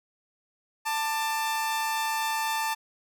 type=tone pair together; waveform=sawtooth; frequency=888 / 1185.3 Hz; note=A5 / D6; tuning=+16 / +16 cents; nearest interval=perfect fourth; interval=500 cents; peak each=-23 / -32 dBFS; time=0.85-2.75 s; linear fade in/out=20 ms; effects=none